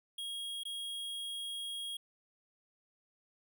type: tone with dropouts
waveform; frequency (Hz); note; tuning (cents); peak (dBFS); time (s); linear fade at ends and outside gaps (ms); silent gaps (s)
square; 3280; G#7; -22; -39; 0.18-1.97; 5; 0.635-0.652
effects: none